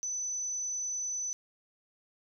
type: tone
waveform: sine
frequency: 6010 Hz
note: F#8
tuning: 26 cents sharp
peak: -32 dBFS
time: 0.03-1.33 s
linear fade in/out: 0 ms
effects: none